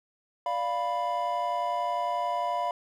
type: chord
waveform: triangle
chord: B diminished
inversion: first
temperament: equal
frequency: 587.3 / 698.5 / 987.8 Hz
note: D5 / F5 / B5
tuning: 0 / 0 / 0 cents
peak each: -33 / -28 / -28 dBFS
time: 0.46-2.71 s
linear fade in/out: 2 ms
effects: none